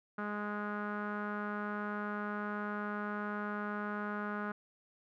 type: tone with low-pass filter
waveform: sawtooth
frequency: 207.8 Hz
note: G#3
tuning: 1 cent sharp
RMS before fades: -38 dBFS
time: 0.18-4.52 s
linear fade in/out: 5 ms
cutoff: 1400 Hz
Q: 5.2
effects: none